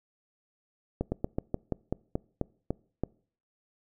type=slowing click train; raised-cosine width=2 ms; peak=-15 dBFS; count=11; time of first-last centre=1.01-3.036 s; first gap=110 ms; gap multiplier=1.13; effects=noise-tail reverb RT60 0.5 s tail -25 dB re dry